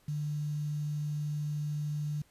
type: tone with quantisation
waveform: sine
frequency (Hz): 148.9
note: D3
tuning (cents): +24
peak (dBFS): -31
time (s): 0.08-2.22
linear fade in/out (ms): 5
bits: 9
effects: pink hiss -66 dBFS RMS until 2.3 s + resampled to 32000 Hz